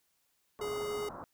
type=low-pass noise; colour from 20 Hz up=white; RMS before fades=-45 dBFS; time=0.59-1.24 s; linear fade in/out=0 ms; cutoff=1300 Hz; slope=48 dB/octave
type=tone; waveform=square; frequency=416.8 Hz; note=G#4; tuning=6 cents sharp; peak=-35 dBFS; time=0.61-1.09 s; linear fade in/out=5 ms
effects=white hiss -75 dBFS RMS until 1.33 s